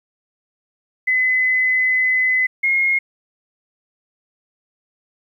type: tone pair in turn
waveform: sine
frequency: 2023 / 2149 Hz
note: B6 / C7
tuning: +41 / +46 cents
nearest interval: minor second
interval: 105 cents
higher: second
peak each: -14 dBFS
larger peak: neither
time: 1.07-2.47 / 2.63-2.99 s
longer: first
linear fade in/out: 10 ms
effects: 9-bit